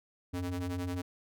square ring-modulated tone, 88.2 Hz, F2, 18 cents sharp, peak -31 dBFS, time 0.33-1.02 s, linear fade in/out 10 ms, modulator 182 Hz, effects none

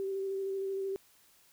sine tone with vibrato, 388.3 Hz, G4, 16 cents flat, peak -32 dBFS, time 0-0.96 s, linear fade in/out 0 ms, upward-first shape square, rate 13 Hz, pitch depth 13 cents each way, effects white hiss -64 dBFS RMS until 1.52 s

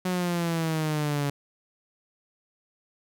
sawtooth exponential sweep, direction down, 184.2 to 141.2 Hz, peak -21 dBFS, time 0.05-1.3 s, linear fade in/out 5 ms, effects none

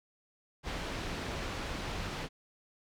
pink low-pass noise, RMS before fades -38 dBFS, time 0.63-2.29 s, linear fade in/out 50 ms, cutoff 4400 Hz, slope 12 dB/octave, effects none

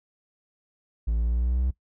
triangle exponential sweep, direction up, 55 to 64.6 Hz, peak -20 dBFS, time 1.07-1.71 s, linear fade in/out 10 ms, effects noise-tail reverb RT60 0.1 s tail -18 dB re dry

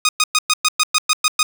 10% pulse tone bursts, 1243 Hz, D#6, 2 cents flat, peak -4 dBFS, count 10, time 0.05-1.43 s, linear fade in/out 2 ms, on 39 ms, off 110 ms, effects none

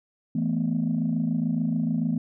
sine chord, E suspended fourth, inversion none, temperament equal, 164.81 / 220 / 246.9 Hz, E3 / A3 / B3, 0 / 0 / 0 cents, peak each -26 dBFS, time 0.35-2.18 s, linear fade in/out 5 ms, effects tanh soft clip ceiling -16 dBFS

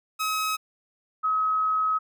sawtooth / sine tone pair in turn, 1276 / 1276 Hz, D#6 / D#6, +43 / +43 cents, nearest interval unison, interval 0 cents, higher neither, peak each -21 dBFS, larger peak neither, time 0.19-0.57 / 1.23-1.99 s, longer second, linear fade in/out 20 ms, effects none

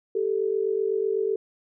sine tone pair together, 392 / 440 Hz, G4 / A4, 0 / 0 cents, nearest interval major second, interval 200 cents, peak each -25 dBFS, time 0.15-1.36 s, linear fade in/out 5 ms, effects none

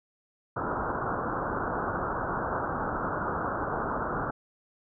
white low-pass noise, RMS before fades -31 dBFS, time 0.56-4.31 s, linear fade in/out 10 ms, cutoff 1500 Hz, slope 96 dB/octave, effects none

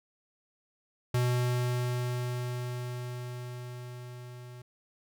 square tone with level ramp, 123.47 Hz, B2, in tune, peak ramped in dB -25 to -45 dBFS, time 1.14-4.62 s, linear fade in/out 5 ms, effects none

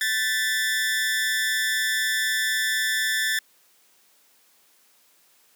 sawtooth tone with amplitude modulation, 1760 Hz, A6, in tune, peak -15 dBFS, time 0.01-3.39 s, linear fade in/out 2 ms, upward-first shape sine, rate 224 Hz, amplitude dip 75%, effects white hiss -60 dBFS RMS until 5.55 s + high-pass 200 Hz 12 dB/octave

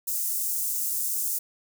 white high-pass noise, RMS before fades -28 dBFS, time 0.07-1.39 s, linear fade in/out 10 ms, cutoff 6800 Hz, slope 24 dB/octave, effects none

